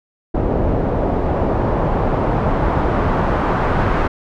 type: noise with low-pass filter sweep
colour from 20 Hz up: pink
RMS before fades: -17 dBFS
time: 0.34-4.08 s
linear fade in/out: 10 ms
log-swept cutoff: 600 to 1300 Hz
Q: 1.2
effects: none

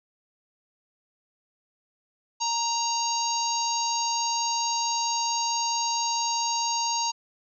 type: harmonic tone with a mistuned harmonic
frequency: 932.3 Hz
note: A#5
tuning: in tune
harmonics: 1 / 3 / 4 / 5 / 6 / 7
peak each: -27 / -36 / -38 / -31 / -39 / -30 dBFS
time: 2.4-7.12 s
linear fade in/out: 20 ms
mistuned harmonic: 4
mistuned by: +44 cents
effects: none

